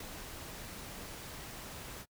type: noise with ADSR envelope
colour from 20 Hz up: pink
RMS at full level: -41 dBFS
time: 0-2.06 s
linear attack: 6 ms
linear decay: 6 ms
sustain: -5 dB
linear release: 52 ms
effects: noise-tail reverb RT60 0.1 s tail -25 dB re dry